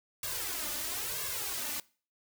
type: noise with flanger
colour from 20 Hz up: white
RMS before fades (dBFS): -36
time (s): 0.23-1.8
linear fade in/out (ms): 2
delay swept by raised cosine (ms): 1.8 to 3.4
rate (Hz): 1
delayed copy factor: +0.95
effects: noise-tail reverb RT60 0.4 s tail -22 dB re dry